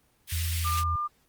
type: high-pass noise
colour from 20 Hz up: pink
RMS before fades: -34 dBFS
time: 0.27-0.84 s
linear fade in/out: 50 ms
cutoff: 2000 Hz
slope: 24 dB/octave
type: tone with vibrato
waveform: sine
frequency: 83 Hz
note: E2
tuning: 12 cents sharp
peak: -27 dBFS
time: 0.32-0.96 s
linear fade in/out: 5 ms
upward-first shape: square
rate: 10 Hz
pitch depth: 9 cents each way
type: tone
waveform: sine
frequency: 1200 Hz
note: D6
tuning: 37 cents sharp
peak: -27 dBFS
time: 0.64-1.08 s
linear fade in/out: 20 ms
effects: pink hiss -66 dBFS RMS until 1.28 s + Opus 24 kbps